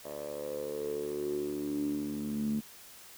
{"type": "tone with band-pass filter sweep", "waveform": "10% pulse", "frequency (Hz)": 73.42, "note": "D2", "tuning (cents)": 0, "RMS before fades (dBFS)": -35, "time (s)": [0.04, 2.61], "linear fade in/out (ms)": 20, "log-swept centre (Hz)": [640, 210], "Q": 8.1, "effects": ["white hiss -52 dBFS RMS until 3.17 s"]}